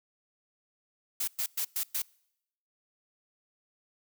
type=noise bursts; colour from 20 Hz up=blue; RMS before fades=-31 dBFS; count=5; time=1.2-2.02 s; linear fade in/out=5 ms; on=76 ms; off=110 ms; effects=noise-tail reverb RT60 0.8 s tail -26 dB re dry